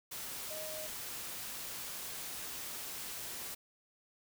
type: tone in noise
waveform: sine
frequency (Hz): 622.3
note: D#5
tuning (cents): 0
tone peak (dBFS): -44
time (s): 0.5-0.87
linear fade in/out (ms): 10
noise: white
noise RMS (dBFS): -43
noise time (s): 0.11-3.55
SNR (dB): -4
effects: none